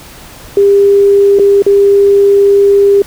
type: tone with dropouts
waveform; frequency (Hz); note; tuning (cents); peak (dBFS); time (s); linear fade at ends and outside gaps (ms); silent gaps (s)
sine; 400.2; G4; +36; -3; 0.57-3.02; 2; 1.388-1.395 / 1.622-1.664
effects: pink hiss -33 dBFS RMS until 3.06 s